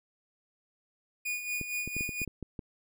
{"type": "tone with tremolo", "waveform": "45% pulse", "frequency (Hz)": 2454, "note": "D#7", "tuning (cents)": -25, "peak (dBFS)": -30, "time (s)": [1.25, 2.25], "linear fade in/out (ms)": 10, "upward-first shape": "sine", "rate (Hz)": 4.3, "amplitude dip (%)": 60}
{"type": "clicks", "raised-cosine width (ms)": 3, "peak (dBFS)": -25, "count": 9, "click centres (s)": [1.613, 1.876, 1.966, 2.009, 2.092, 2.217, 2.277, 2.427, 2.592]}
{"effects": []}